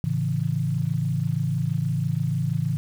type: chord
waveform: sine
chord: A major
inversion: none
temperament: equal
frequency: 110 / 138.59 / 164.81 Hz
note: A2 / C#3 / E3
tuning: 0 / 0 / 0 cents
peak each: -28 / -25 / -26 dBFS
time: 0.04-2.77 s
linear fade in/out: 0 ms
effects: 8-bit